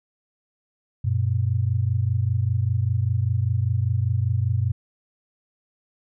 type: tone pair together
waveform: sine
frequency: 95 / 120.07 Hz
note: F#2 / B2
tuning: +46 / -48 cents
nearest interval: major third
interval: 406 cents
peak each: -22 dBFS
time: 1.04-4.72 s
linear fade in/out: 10 ms
effects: none